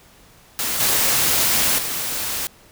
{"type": "noise with level steps", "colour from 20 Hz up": "white", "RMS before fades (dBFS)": [-23, -18, -25], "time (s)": [0.59, 2.47], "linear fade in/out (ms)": 0, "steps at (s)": [0.8, 1.78], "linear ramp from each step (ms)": 5, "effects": ["pink hiss -50 dBFS RMS until 2.71 s"]}